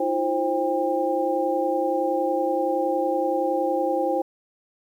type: tone cluster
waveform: sine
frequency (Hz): 318 / 348.7 / 528 / 800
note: D#4 / F4 / C5 / G5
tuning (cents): +38 / -3 / +16 / +35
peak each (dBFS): -28 / -28 / -24 / -26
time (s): 0-4.22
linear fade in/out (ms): 5
effects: 9-bit